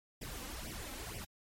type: noise with flanger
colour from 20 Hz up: pink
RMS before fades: -44 dBFS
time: 0.21-1.25 s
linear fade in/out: 10 ms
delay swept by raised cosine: 0.36 to 3.86 ms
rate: 2.1 Hz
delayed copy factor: +0.9
effects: MP3 64 kbps